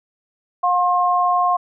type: tone pair together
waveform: sine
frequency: 716.1 / 1068 Hz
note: F5 / C6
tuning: +43 / +35 cents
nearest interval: perfect fifth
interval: 692 cents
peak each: -17 dBFS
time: 0.63-1.57 s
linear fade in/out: 10 ms
effects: none